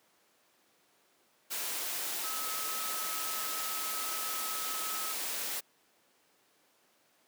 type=tone in noise; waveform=sine; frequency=1286 Hz; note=E6; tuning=43 cents flat; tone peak=-41 dBFS; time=2.23-5.14 s; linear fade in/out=20 ms; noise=white; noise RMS=-36 dBFS; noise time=1.5-5.61 s; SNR=-8 dB; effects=pink hiss -68 dBFS RMS until 7.27 s + high-pass 300 Hz 12 dB/octave